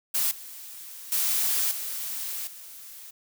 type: noise with level steps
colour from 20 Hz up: blue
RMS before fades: -25 / -42 / -25 / -33 / -44 dBFS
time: 0.14-3.11 s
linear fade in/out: 10 ms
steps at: 0.31 / 1.12 / 1.71 / 2.47 s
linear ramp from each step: 2 ms
effects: none